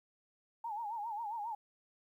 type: tone with vibrato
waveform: sine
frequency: 877 Hz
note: A5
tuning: 6 cents flat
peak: -37 dBFS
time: 0.64-1.55 s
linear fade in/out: 5 ms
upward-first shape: sine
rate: 7.4 Hz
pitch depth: 130 cents each way
effects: 12-bit